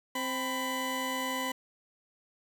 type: tone pair together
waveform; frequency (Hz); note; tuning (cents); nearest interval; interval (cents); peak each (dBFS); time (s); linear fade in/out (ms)
20% pulse; 261.6 / 996.8; C4 / B5; 0 / +16; octave + major seventh; 2316; -30 / -28; 0.15-1.52; 5
effects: none